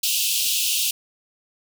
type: high-pass noise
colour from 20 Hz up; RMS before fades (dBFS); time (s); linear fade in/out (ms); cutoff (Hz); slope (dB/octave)
pink; -22; 0.03-0.91; 5; 2600; 96
effects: none